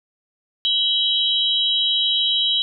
sine tone cluster, 3024 / 3277 / 3844 Hz, F#7 / G#7 / B7, +37 / -24 / -48 cents, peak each -21 dBFS, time 0.65-2.62 s, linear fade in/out 0 ms, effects none

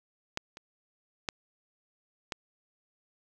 clicks, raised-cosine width 0.2 ms, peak -14 / -27 / -13 / -16 dBFS, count 4, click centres 0.374 / 0.571 / 1.288 / 2.322 s, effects none

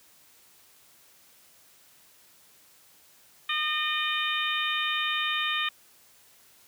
harmonic tone, 610 Hz, D#5, 34 cents flat, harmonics 2 / 3 / 4 / 5 / 6, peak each -32 / -32 / -32 / -32 / -32 dBFS, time 3.49-5.69 s, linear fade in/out 5 ms, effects white hiss -58 dBFS RMS until 6.67 s + high-pass 60 Hz 12 dB/octave

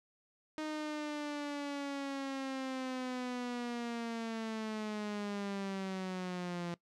sawtooth linear sweep, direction down, 310 to 171.4 Hz, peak -33 dBFS, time 0.58-6.74 s, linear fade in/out 0 ms, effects noise-tail reverb RT60 0.1 s tail -20 dB re dry + low-pass 6000 Hz 12 dB/octave

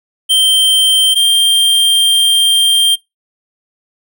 square tone pair in turn, 3132 / 3179 Hz, G7 / G7, -2 / +24 cents, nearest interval unison, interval 26 cents, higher second, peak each -8 dBFS, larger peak neither, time 0.29-1.15 / 1.15-2.96 s, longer second, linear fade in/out 20 ms, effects noise-tail reverb RT60 0.2 s tail -22 dB re dry

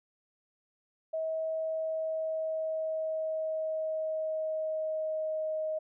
sine tone with pitch glide, 640 to 626.1 Hz, D#5 to D#5, +49 to +11 cents, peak -30 dBFS, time 1.13-5.79 s, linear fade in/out 10 ms, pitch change -38 cents, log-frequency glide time 1.48-5.58 s, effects none

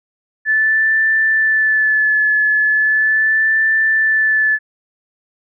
sine tone with vibrato, 1742 Hz, A6, 18 cents flat, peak -11 dBFS, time 0.45-4.59 s, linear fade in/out 50 ms, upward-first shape sine, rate 0.38 Hz, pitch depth 26 cents each way, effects none

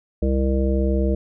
harmonic tone, 66.4 Hz, C2, 26 cents sharp, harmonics 1 / 3 / 5 / 7 / 9, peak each -19 / -24 / -26 / -27 / -29 dBFS, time 0.22-1.15 s, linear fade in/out 5 ms, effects none

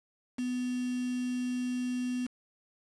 sine tone with quantisation, 249.1 Hz, B3, 15 cents sharp, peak -30 dBFS, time 0.38-2.27 s, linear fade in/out 10 ms, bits 7, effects resampled to 22050 Hz

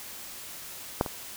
clicks, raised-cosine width 1 ms, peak -8 / -20 dBFS, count 2, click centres 1.011 / 1.062 s, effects white hiss -42 dBFS RMS until 1.36 s

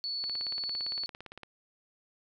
sine tone, 4436 Hz, C#8, in tune, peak -32 dBFS, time 0.04-1.06 s, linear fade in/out 0 ms
click train, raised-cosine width 0.3 ms, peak -28 dBFS, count 22, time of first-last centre 0.24-1.433 s, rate 17.6 Hz
effects none

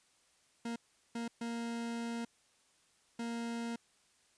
40% pulse tone bursts at uneven times, 233.1 Hz, A#3, in tune, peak -36 dBFS, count 4, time 0.65-0.76 / 1.15-1.28 / 1.41-2.25 / 3.19-3.76 s, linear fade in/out 5 ms, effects white hiss -70 dBFS RMS until 4.37 s + resampled to 22050 Hz

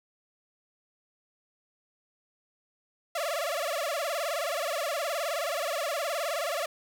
sawtooth tone with vibrato, 622.3 Hz, D#5, in tune, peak -25 dBFS, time 3.15-6.66 s, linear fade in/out 5 ms, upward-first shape sine, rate 19 Hz, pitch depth 190 cents each way, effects 9-bit

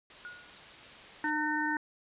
white noise, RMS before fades -49 dBFS, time 0.1-1.3 s, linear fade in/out 2 ms
sine tone with exponential decay, 1445 Hz, F#6, 41 cents flat, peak -39 dBFS, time 0.25-0.68 s, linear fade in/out 0 ms, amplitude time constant 93 ms
harmonic tone, 303.1 Hz, D#4, 45 cents flat, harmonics 1 / 3 / 5 / 6, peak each -34 / -34 / -34 / -34 dBFS, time 1.24-1.77 s, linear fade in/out 2 ms
effects resampled to 8000 Hz

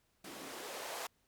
blue noise with band-pass filter sweep, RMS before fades -45 dBFS, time 0.24-1.07 s, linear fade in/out 5 ms, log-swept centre 260 to 700 Hz, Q 1.6, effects pink hiss -75 dBFS RMS until 1.27 s

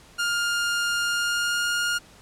sawtooth tone with pitch glide, 1409 to 1419.6 Hz, F6 to F6, +15 to +28 cents, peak -19 dBFS, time 0.18-1.99 s, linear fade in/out 20 ms, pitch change +13 cents, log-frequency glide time 1.02-1.66 s, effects pink hiss -51 dBFS RMS until 2.21 s + low-pass 10000 Hz 12 dB/octave

